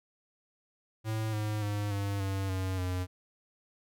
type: tone with pitch steps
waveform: square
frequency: 109.9 / 106.52 / 103.25 / 100.08 / 97.01 / 94.03 / 91.14 Hz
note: A2 / G#2 / G#2 / G2 / G2 / F#2 / F#2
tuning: -2 / +44 / -10 / +36 / -18 / +28 / -26 cents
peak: -31 dBFS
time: 1.04-3.07 s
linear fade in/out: 50 ms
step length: 290 ms
effects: none